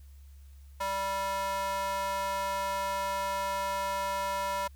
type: tone with high-pass filter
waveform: square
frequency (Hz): 195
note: G3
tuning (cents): -9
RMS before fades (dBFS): -32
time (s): 0.8-4.68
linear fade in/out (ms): 10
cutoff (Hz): 810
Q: 8.3
effects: added 69 Hz sine -48 dBFS peak until 4.75 s + white hiss -67 dBFS RMS until 4.75 s